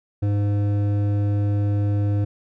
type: tone with hard clipping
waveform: triangle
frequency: 102.2 Hz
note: G#2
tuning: 27 cents flat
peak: -20 dBFS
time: 0.22-2.25 s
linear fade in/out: 10 ms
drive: 14 dB
effects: none